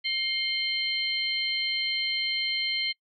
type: tone cluster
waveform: sine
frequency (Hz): 2129 / 3113 / 4179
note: C7 / G7 / C8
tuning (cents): +30 / -13 / -3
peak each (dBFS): -30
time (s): 0.04-2.93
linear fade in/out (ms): 20
effects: noise-tail reverb RT60 0.1 s tail -26 dB re dry